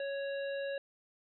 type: harmonic tone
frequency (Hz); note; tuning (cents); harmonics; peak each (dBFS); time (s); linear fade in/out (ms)
555; C#5; +2; 1 / 3 / 5 / 7; -35 / -44 / -50 / -52; 0-0.78; 2
effects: none